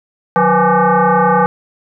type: tone with frequency modulation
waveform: sine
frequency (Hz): 182.7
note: F#3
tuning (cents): -22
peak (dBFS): -8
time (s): 0.36-1.46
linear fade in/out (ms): 0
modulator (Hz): 335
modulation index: 3.5
effects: none